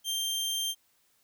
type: tone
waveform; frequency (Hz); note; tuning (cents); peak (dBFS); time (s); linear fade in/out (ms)
sawtooth; 3165; G7; +16; -26; 0.04-0.75; 50
effects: white hiss -69 dBFS RMS until 1.23 s